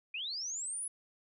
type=linear sweep; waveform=sine; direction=up; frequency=2377 to 10400 Hz; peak=-36 dBFS; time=0.14-0.88 s; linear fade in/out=5 ms; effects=none